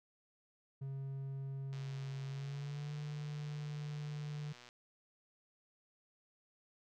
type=tone with pitch glide; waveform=triangle; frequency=136 to 148.31 Hz; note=C#3 to D3; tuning=-33 to +17 cents; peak=-38 dBFS; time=0.81-4.53 s; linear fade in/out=10 ms; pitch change=+150 cents; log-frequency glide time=2.29-2.93 s
type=click train; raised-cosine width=0.2 ms; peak=-38 dBFS; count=362; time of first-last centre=1.73-4.689 s; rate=122 Hz
effects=none